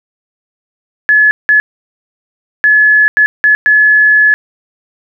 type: tone bursts at uneven times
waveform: sine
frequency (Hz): 1709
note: G#6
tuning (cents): +49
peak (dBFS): -4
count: 6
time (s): 1.09-1.31 / 1.49-1.6 / 2.64-3.08 / 3.17-3.26 / 3.44-3.55 / 3.66-4.34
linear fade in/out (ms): 0
effects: none